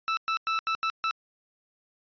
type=tone bursts at uneven times; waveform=sawtooth; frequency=1318.5 Hz; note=E6; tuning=in tune; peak=-21 dBFS; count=6; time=0.08-0.17 / 0.28-0.37 / 0.47-0.59 / 0.67-0.75 / 0.83-0.9 / 1.04-1.11 s; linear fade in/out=0 ms; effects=resampled to 11025 Hz